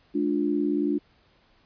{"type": "chord", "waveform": "sine", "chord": "D diminished", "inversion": "second", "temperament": "just", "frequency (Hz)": [211.4, 293.7, 352.4], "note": ["Ab3", "D4", "F4"], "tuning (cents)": [31, 0, 16], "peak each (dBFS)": [-30, -24, -28], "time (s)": [0.14, 0.99], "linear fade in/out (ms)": 20, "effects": ["pink hiss -62 dBFS RMS until 1.65 s", "resampled to 11025 Hz"]}